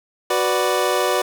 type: chord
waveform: 25% pulse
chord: B minor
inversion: second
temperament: equal with one note detuned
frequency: 371.3 / 493.9 / 587.3 Hz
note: F#4 / B4 / D5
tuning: +6 / 0 / 0 cents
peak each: -18 dBFS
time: 0.3-1.22 s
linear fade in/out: 5 ms
effects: none